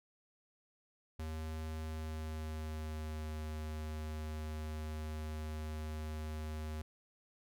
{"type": "tone with pitch glide", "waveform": "square", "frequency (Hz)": [78.9, 77.46], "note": ["D#2", "D#2"], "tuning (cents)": [25, -7], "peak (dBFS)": -40, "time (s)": [1.19, 6.82], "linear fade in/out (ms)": 5, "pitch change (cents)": -32, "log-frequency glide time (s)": [1.74, 3.34], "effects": []}